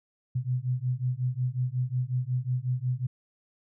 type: beating tone pair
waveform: sine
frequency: 123.5 / 129 Hz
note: B2 / C3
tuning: 0 / -24 cents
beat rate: 5.5 Hz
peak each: -29 dBFS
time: 0.35-3.07 s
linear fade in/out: 10 ms
effects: none